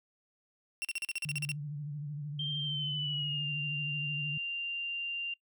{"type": "tone bursts", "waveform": "40% pulse", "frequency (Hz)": 2735, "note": "F7", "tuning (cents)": -37, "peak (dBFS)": -31, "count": 11, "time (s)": [0.82, 1.517], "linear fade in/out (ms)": 0, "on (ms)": 27, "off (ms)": 40}
{"type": "tone with vibrato", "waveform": "sine", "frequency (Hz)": 146.83, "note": "D3", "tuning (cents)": 0, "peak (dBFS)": -36, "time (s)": [1.25, 4.38], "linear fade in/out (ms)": 5, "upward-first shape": "sine", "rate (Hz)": 13, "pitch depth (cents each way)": 62}
{"type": "tone with pitch glide", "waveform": "sine", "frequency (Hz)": [3161, 2784], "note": ["G7", "F7"], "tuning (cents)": [14, -6], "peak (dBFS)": -33, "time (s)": [2.39, 5.34], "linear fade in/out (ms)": 5, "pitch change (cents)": -220, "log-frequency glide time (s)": [2.61, 3.5]}
{"effects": ["noise-tail reverb RT60 0.1 s tail -25 dB re dry"]}